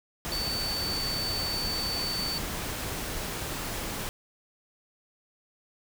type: tone in noise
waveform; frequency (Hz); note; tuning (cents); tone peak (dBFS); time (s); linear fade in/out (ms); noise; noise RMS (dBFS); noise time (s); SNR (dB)
sine; 4530; C#8; +37; -30; 0.32-2.38; 0; pink; -34; 0.25-4.09; +1
effects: none